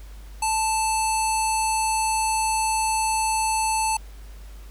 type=tone with low-pass filter; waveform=square; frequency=880 Hz; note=A5; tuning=in tune; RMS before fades=-23 dBFS; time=0.42-3.97 s; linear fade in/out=5 ms; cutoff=9200 Hz; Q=4.9; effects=added 50 Hz sine -38 dBFS peak until 4.7 s + pink hiss -52 dBFS RMS until 4.7 s